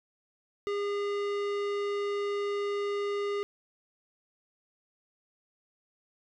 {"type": "tone with tanh clipping", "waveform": "sine", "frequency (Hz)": 406.5, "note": "G#4", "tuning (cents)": -37, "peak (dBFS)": -31, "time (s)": [0.67, 3.43], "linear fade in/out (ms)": 0, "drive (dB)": 18, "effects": []}